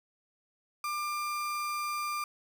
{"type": "tone", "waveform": "35% pulse", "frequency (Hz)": 1193, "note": "D6", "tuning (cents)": 27, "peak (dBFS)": -30, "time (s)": [0.84, 2.24], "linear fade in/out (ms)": 2, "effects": []}